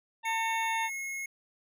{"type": "harmonic tone", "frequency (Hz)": 903, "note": "A5", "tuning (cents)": 45, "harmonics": [1, 2, 3, 4], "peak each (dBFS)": [-30, -36, -40, -42], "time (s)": [0.23, 0.9], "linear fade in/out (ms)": 50}
{"type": "tone with pitch glide", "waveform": "square", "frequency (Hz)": [2207, 2169], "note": ["C#7", "C#7"], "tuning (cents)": [-8, -38], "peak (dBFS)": -35, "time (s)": [0.25, 1.26], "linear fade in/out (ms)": 5, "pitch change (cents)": -30, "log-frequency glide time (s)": [0.62, 0.92]}
{"effects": []}